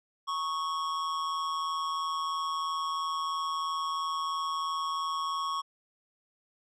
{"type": "tone with amplitude modulation", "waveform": "square", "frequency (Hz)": 1104, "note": "C#6", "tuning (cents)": -7, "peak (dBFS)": -28, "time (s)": [0.27, 5.62], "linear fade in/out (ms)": 20, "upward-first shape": "sine", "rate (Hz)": 163, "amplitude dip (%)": 55, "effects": ["low-pass 6000 Hz 12 dB/octave"]}